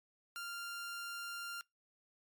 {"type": "tone", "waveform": "sawtooth", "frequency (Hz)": 1393, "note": "F6", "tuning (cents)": -5, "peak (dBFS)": -38, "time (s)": [0.36, 1.61], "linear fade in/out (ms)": 0, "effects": ["noise-tail reverb RT60 0.2 s tail -26 dB re dry", "MP3 96 kbps"]}